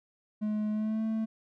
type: tone with pitch glide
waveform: triangle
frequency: 212.5 to 221 Hz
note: G#3 to A3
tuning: +40 to +8 cents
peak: -26 dBFS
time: 0.41-1.26 s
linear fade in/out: 20 ms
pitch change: +68 cents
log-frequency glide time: 0.71-1.03 s
effects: none